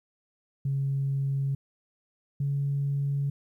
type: tone pair in turn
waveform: sine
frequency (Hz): 137.5 / 140.55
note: C#3 / C#3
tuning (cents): -14 / +24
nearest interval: unison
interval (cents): 38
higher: second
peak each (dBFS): -24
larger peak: neither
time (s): 0.65-1.55 / 2.4-3.3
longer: neither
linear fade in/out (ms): 5
effects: tanh soft clip ceiling -20 dBFS + 11-bit